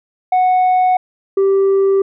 sine tone pair in turn, 737 / 390.4 Hz, F#5 / G4, -7 / -7 cents, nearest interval major seventh, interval 1100 cents, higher first, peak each -7 dBFS, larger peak neither, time 0.32-0.97 / 1.37-2.02 s, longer neither, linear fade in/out 5 ms, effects tanh soft clip ceiling -9 dBFS

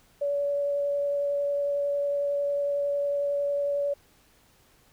sine tone with vibrato, 570 Hz, C#5, 48 cents sharp, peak -24 dBFS, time 0.21-3.94 s, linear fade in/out 10 ms, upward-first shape sine, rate 11 Hz, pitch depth 8 cents each way, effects pink hiss -61 dBFS RMS until 4.92 s

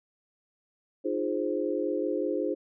sine chord, F minor seventh, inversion third, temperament equal with one note detuned, 304.4 / 349.2 / 415.3 / 523.3 Hz, Eb4 / F4 / Ab4 / C5, -38 / 0 / 0 / 0 cents, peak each -32 dBFS, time 1.04-2.55 s, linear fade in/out 20 ms, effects none

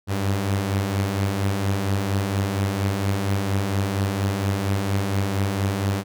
sawtooth beating tone pair, 95.1 / 99.4 Hz, F#2 / G2, +48 / +25 cents, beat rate 4.3 Hz, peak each -24 / -18 dBFS, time 0.07-6.04 s, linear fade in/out 50 ms, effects none

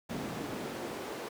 brown noise with high-pass filter sweep, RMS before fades -39 dBFS, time 0.09-1.29 s, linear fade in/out 10 ms, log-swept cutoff 200 to 460 Hz, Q 1.1, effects none

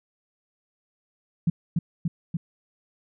sine tone with echo, 167.5 Hz, E3, 28 cents sharp, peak -17 dBFS, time 1.47-1.5 s, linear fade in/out 5 ms, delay 290 ms, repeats 3, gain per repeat -2 dB, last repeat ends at 2.37 s, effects none

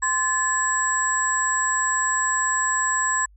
sine tone cluster, 1038 / 1727 / 7710 Hz, C6 / A6 / B8, -14 / -33 / -43 cents, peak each -24 dBFS, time 0.02-3.26 s, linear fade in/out 10 ms, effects added 50 Hz sine -49 dBFS peak until 3.36 s

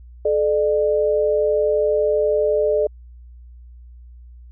sine tone pair together, 431.3 / 599.3 Hz, A4 / D5, -35 / +35 cents, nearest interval tritone, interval 570 cents, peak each -18 dBFS, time 0.25-2.87 s, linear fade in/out 5 ms, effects added 60 Hz sine -39 dBFS peak until 4.51 s

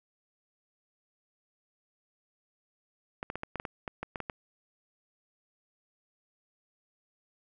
clicks, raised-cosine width 0.5 ms, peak -20 dBFS, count 12, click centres 3.229 / 3.301 / 3.356 / 3.434 / 3.557 / 3.599 / 3.652 / 3.878 / 4.03 / 4.158 / 4.203 / 4.298 s, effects none

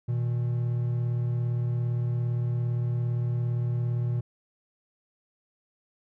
triangle tone pair together, 120 / 157.53 Hz, B2 / D#3, -49 / +22 cents, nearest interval perfect fourth, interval 471 cents, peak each -23 / -33 dBFS, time 0.08-4.21 s, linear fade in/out 10 ms, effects none

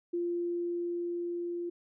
sine tone with level ramp, 346.7 Hz, F4, 13 cents flat, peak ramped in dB -29 to -33 dBFS, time 0.13-1.7 s, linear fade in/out 10 ms, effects none

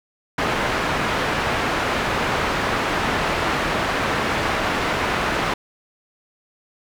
white low-pass noise, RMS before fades -22 dBFS, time 0.38-5.54 s, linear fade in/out 5 ms, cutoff 1700 Hz, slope 12 dB/octave, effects none

